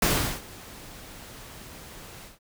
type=noise with ADSR envelope; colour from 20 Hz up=pink; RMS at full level=-21 dBFS; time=0.02-2.39 s; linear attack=4 ms; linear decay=380 ms; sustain=-23 dB; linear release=150 ms; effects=none